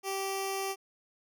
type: tone with notch filter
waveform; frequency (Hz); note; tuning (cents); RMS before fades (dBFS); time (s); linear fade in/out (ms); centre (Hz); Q
10% pulse; 388.9; G4; -14; -34; 0.03-0.76; 50; 1600; 1.1
effects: none